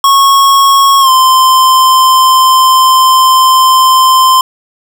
square tone with pitch glide, 1099 to 1039.1 Hz, C#6 to C6, -15 to -12 cents, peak -4 dBFS, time 0.04-4.41 s, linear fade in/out 2 ms, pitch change -97 cents, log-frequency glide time 1-1.1 s, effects none

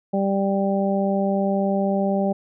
harmonic tone, 196.4 Hz, G3, 4 cents sharp, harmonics 1 / 2 / 3 / 4, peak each -21 / -27 / -24 / -28 dBFS, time 0.13-2.33 s, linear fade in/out 10 ms, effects none

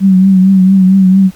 sine tone with vibrato, 189.7 Hz, F#3, 43 cents sharp, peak -3 dBFS, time 0-1.31 s, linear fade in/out 50 ms, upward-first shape triangle, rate 4.4 Hz, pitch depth 55 cents each way, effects pink hiss -41 dBFS RMS until 1.35 s

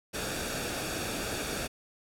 pink noise with comb filter, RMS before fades -34 dBFS, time 0.13-1.68 s, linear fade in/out 20 ms, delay 0.98 ms, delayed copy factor -0.55, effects low-pass 12000 Hz 12 dB/octave

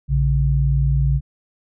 sine tone pair together, 58.97 / 139.4 Hz, A#1 / C#3, +21 / +10 cents, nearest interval octave + minor third, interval 1489 cents, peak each -17 dBFS, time 0.08-1.21 s, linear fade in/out 50 ms, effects none

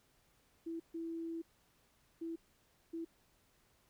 sine tone bursts at uneven times, 330.5 Hz, E4, 5 cents sharp, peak -39 dBFS, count 4, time 0.66-0.8 / 0.94-1.42 / 2.21-2.36 / 2.93-3.05 s, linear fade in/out 10 ms, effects pink hiss -72 dBFS RMS until 3.89 s

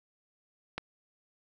click, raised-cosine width 0.3 ms, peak -18 dBFS, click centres 0.78 s, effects none

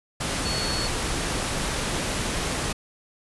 sine tone in noise, 4400 Hz, C#8, 14 cents flat, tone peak -29 dBFS, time 0.45-0.88 s, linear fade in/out 10 ms, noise pink, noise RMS -27 dBFS, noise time 0.2-2.73 s, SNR -5 dB, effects resampled to 24000 Hz

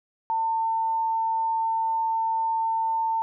sine tone, 899 Hz, A5, 37 cents sharp, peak -22 dBFS, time 0.3-3.22 s, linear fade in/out 0 ms, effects none

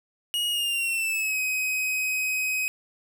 45% pulse tone with pitch glide, 2883 to 2524 Hz, F#7 to D#7, -46 to +24 cents, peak -24 dBFS, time 0.34-2.68 s, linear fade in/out 0 ms, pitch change -230 cents, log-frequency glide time 0.5-1.4 s, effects none

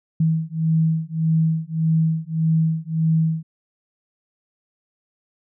sine beating tone pair, 160 / 161.7 Hz, D#3 / E3, +49 / -33 cents, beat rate 1.7 Hz, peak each -20 dBFS, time 0.2-3.43 s, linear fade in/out 5 ms, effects none

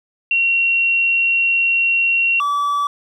sine / triangle tone pair in turn, 2739 / 1151.6 Hz, F7 / D6, -34 / -34 cents, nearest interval octave + minor third, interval 1500 cents, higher first, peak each -13 / -14 dBFS, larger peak first, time 0.31-2.4 / 2.4-2.87 s, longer first, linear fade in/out 2 ms, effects none

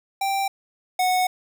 square tone pair in turn, 784 / 735.9 Hz, G5 / F#5, 0 / -10 cents, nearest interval minor second, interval 110 cents, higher first, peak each -22 / -19 dBFS, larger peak second, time 0.21-0.48 / 0.99-1.27 s, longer second, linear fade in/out 5 ms, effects none

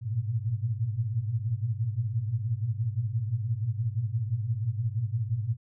sine tone cluster, 103.8 / 114.9 / 120.9 Hz, G#2 / A#2 / B2, 0 / -25 / -36 cents, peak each -31 dBFS, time 0.01-5.57 s, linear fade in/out 50 ms, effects none

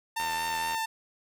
sawtooth tone with vibrato, 900 Hz, A5, 39 cents sharp, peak -25 dBFS, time 0.16-0.86 s, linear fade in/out 10 ms, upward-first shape triangle, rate 4.2 Hz, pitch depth 18 cents each way
click train, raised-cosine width 0.3 ms, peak -22 dBFS, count 46, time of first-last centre 0.2-0.746 s, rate 82.4 Hz
effects none

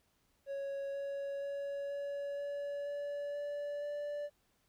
triangle tone with pitch steps, 554 / 558.2 / 562.4 / 566.6 / 570.9 / 575.2 / 579.5 / 583.9 Hz, C#5 / C#5 / C#5 / C#5 / D5 / D5 / D5 / D5, -1 / +12 / +25 / +38 / -49 / -36 / -23 / -10 cents, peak -35 dBFS, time 0.46-4.3 s, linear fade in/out 50 ms, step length 480 ms, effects pink hiss -75 dBFS RMS until 4.68 s

